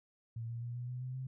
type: tone with pitch steps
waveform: sine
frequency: 114.7 / 117.18 / 119.71 / 122.29 / 124.94 / 127.64 / 130.39 Hz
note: A#2 / A#2 / A#2 / B2 / B2 / C3 / C3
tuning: -28 / +9 / +46 / -17 / +20 / -43 / -6 cents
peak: -38 dBFS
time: 0.36-1.27 s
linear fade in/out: 5 ms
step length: 130 ms
effects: none